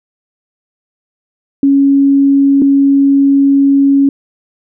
sine tone pair in turn, 277.2 / 277.2 Hz, C#4 / C#4, 0 / 0 cents, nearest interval unison, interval 0 cents, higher neither, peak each -5 dBFS, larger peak neither, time 1.63-2.62 / 2.62-4.09 s, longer second, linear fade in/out 2 ms, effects none

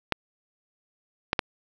clicks, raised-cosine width 0.3 ms, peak -6 dBFS, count 3, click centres 0.123 / 1.331 / 1.392 s, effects resampled to 16000 Hz + 8-bit

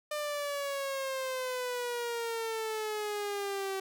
sawtooth exponential sweep, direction down, 601 to 383.5 Hz, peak -29 dBFS, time 0.11-3.8 s, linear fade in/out 5 ms, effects none

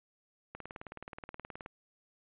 click train, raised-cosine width 0.5 ms, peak -28 dBFS, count 22, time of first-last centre 0.55-1.661 s, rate 18.9 Hz, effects resampled to 8000 Hz

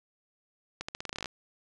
accelerating click train, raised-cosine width 0.2 ms, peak -18 dBFS, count 13, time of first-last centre 0.81-1.258 s, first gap 75 ms, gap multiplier 0.86, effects resampled to 22050 Hz

